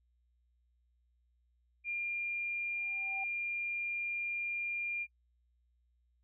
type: tone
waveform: sine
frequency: 2400 Hz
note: D7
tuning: 37 cents sharp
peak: -34 dBFS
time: 1.84-5.07 s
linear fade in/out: 50 ms
type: tone with exponential growth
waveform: sine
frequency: 775 Hz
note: G5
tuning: 20 cents flat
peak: -39 dBFS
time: 2.64-3.24 s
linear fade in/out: 5 ms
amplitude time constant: 130 ms
effects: noise-tail reverb RT60 0.1 s tail -22 dB re dry + added 60 Hz sine -70 dBFS peak until 6.23 s